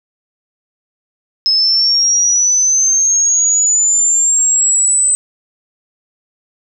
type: linear sweep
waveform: sine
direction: up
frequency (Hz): 5150 to 8100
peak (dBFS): -9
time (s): 1.46-5.15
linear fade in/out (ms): 0
effects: none